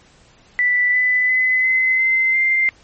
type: tone with pitch steps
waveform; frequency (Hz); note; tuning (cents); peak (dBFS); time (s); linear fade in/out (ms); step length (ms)
sine; 1975.5 / 1998.5 / 2022 / 2045 / 2069 / 2093; B6 / B6 / B6 / C7 / C7 / C7; 0 / +20 / +40 / -40 / -20 / 0; -13; 0.59-2.69; 0; 350
effects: pink hiss -51 dBFS RMS until 2.83 s + MP3 32 kbps